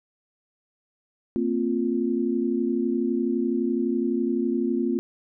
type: chord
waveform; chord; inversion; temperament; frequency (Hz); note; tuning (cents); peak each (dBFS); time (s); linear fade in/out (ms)
sine; Bb suspended second; none; equal with one note detuned; 229.7 / 261.6 / 349.2; Bb3 / C4 / F4; -25 / 0 / 0; -26; 1.36-4.99; 0
effects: none